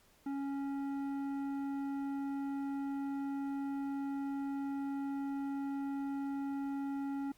sine tone with tanh clipping, 277.2 Hz, C#4, in tune, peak -37 dBFS, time 0.26-7.32 s, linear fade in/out 5 ms, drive 11 dB, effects pink hiss -67 dBFS RMS until 7.37 s + Opus 48 kbps

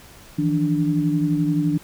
sine tone cluster, 159.3 / 170.9 / 293.7 Hz, D#3 / F3 / D4, +41 / -37 / 0 cents, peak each -22 / -25 / -20 dBFS, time 0.38-1.78 s, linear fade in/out 10 ms, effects pink hiss -46 dBFS RMS until 1.83 s

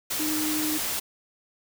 sine tone in noise, 307.3 Hz, D#4, 21 cents flat, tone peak -27 dBFS, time 0.19-0.78 s, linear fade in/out 10 ms, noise white, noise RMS -29 dBFS, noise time 0.1-1 s, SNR -1 dB, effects none

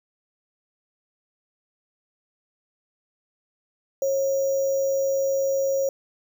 sine tone with sample-and-hold, 544 Hz, C#5, 33 cents flat, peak -20 dBFS, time 4.02-5.89 s, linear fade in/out 2 ms, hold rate 6300 Hz, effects none

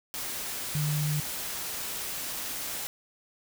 sine tone in noise, 150 Hz, D3, 37 cents sharp, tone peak -26 dBFS, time 0.75-1.2 s, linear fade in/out 0 ms, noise white, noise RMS -35 dBFS, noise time 0.14-2.87 s, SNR +6 dB, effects none

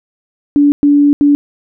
sine tone bursts at uneven times, 288.5 Hz, D4, 31 cents flat, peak -5 dBFS, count 3, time 0.56-0.72 / 0.83-1.13 / 1.21-1.35 s, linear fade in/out 0 ms, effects none

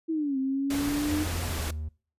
sine linear two-way sweep, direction down then up, 330.3 to 263.4 to 305 Hz, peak -25 dBFS, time 0.08-1.25 s, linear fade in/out 20 ms, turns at 0.38 s
pink noise, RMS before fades -34 dBFS, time 0.7-1.71 s, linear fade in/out 5 ms
triangle tone with pitch glide, 85 to 77.05 Hz, F2 to D#2, -46 to -16 cents, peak -29 dBFS, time 1.09-1.89 s, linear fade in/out 10 ms, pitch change -170 cents, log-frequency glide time 1.45-1.62 s
effects noise-tail reverb RT60 0.4 s tail -23 dB re dry + resampled to 32000 Hz

